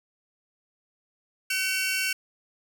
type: tone cluster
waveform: sawtooth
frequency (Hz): 1520 / 2255 / 2717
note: F#6 / C#7 / F7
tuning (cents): +46 / +29 / -48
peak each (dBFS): -27 / -27 / -25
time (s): 1.5-2.13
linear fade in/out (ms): 5
effects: none